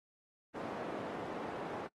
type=band-pass noise; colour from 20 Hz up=white; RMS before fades=-42 dBFS; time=0.54-1.88 s; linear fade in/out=20 ms; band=200 to 700 Hz; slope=12 dB/octave; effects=noise-tail reverb RT60 0.1 s tail -23 dB re dry + AAC 32 kbps